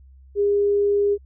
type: tone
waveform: sine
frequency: 406.5 Hz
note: G#4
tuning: 37 cents flat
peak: -16 dBFS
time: 0.35-1.18 s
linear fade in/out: 50 ms
effects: added 66 Hz sine -45 dBFS peak until 1.25 s